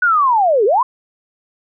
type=linear two-way sweep; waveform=sine; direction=down then up; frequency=1494 to 380.1 to 1073 Hz; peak=-10 dBFS; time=0.02-0.83 s; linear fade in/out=5 ms; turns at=0.65 s; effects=none